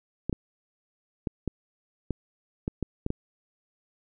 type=clicks; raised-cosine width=3 ms; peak=-15 dBFS; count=9; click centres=0.296 / 0.328 / 1.272 / 1.477 / 2.107 / 2.679 / 2.827 / 3.064 / 3.104 s; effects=none